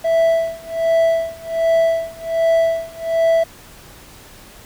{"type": "tone with tremolo", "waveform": "triangle", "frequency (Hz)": 659.3, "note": "E5", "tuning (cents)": 0, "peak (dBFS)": -9, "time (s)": [0.04, 3.44], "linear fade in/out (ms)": 10, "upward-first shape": "sine", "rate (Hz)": 1.3, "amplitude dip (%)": 95, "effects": ["pink hiss -42 dBFS RMS until 4.65 s"]}